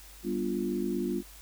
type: chord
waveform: sine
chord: G dominant seventh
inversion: none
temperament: equal with one note detuned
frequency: 196 / 243.3 / 293.7 / 349.2 Hz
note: G3 / B3 / D4 / F4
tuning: 0 / -26 / 0 / 0 cents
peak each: -34 / -34 / -36 / -32 dBFS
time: 0.23-1.23 s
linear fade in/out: 50 ms
effects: added 50 Hz sine -51 dBFS peak until 1.41 s + white hiss -52 dBFS RMS until 1.41 s